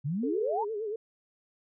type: exponential sweep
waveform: sine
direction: up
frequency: 130.81 to 980 Hz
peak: -28 dBFS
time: 0.04-0.65 s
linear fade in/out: 20 ms
type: tone with vibrato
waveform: sine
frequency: 428.5 Hz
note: A4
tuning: 46 cents flat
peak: -31 dBFS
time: 0.23-0.96 s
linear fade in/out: 5 ms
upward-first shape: sine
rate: 8.7 Hz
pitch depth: 96 cents each way
effects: none